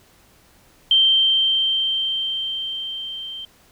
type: tone with level ramp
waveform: sine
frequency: 3136 Hz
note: G7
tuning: in tune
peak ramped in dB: -11 to -30 dBFS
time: 0.91-3.45 s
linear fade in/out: 2 ms
effects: pink hiss -54 dBFS RMS until 3.71 s